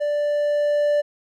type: tone with level ramp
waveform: triangle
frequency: 587.3 Hz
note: D5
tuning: in tune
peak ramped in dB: -18 to -14 dBFS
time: 0-1.02 s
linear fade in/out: 20 ms
effects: none